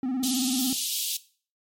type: tone with vibrato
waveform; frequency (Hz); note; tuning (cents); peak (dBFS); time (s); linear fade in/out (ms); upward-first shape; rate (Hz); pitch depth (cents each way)
triangle; 257.1; C4; -30; -23; 0.03-0.73; 2; square; 18; 69
type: high-pass noise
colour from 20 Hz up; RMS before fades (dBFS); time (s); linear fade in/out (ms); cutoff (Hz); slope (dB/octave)
pink; -29; 0.23-1.17; 5; 3000; 48
effects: noise-tail reverb RT60 0.4 s tail -17 dB re dry + MP3 64 kbps